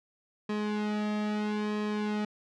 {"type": "tone with flanger", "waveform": "sawtooth", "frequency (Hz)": 210.5, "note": "G#3", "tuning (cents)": 24, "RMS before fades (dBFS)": -31, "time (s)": [0.49, 2.25], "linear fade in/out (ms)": 5, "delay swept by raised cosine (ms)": [1.4, 2.01], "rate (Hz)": 0.77, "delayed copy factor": -1, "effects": ["low-pass 4000 Hz 12 dB/octave"]}